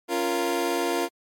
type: chord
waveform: 25% pulse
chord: Bb minor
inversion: first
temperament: equal with one note detuned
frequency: 277.2 / 347.6 / 466.2 Hz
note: Db4 / F4 / Bb4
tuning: 0 / -8 / 0 cents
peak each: -27 / -22 / -25 dBFS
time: 0.08-1.09 s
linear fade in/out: 50 ms
effects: MP3 64 kbps